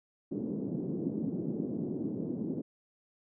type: band-pass noise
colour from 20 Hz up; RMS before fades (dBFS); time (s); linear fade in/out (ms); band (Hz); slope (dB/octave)
pink; -35; 0.31-2.62; 10; 180 to 360; 24
effects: none